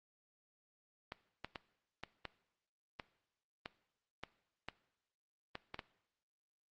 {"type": "clicks", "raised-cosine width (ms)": 0.3, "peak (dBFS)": -26, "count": 12, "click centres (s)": [1.121, 1.446, 1.558, 2.036, 2.253, 2.998, 3.659, 4.236, 4.686, 5.554, 5.744, 5.792], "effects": ["noise-tail reverb RT60 0.8 s tail -18 dB re dry", "Opus 24 kbps"]}